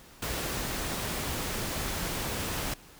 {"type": "noise", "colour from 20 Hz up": "pink", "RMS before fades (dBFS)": -33, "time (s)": [0.22, 2.74], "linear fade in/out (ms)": 5, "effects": ["pink hiss -53 dBFS RMS until 2.99 s"]}